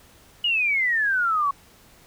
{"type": "exponential sweep", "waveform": "sine", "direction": "down", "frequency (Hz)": [2927, 1100], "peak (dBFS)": -19, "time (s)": [0.44, 1.51], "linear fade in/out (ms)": 5, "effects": ["pink hiss -53 dBFS RMS until 2.06 s"]}